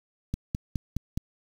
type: click train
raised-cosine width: 5 ms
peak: -16 dBFS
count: 5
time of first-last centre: 0.34-1.175 s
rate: 4.79 Hz
effects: 7-bit